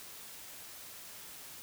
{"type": "silence", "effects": ["white hiss -49 dBFS RMS until 1.62 s"]}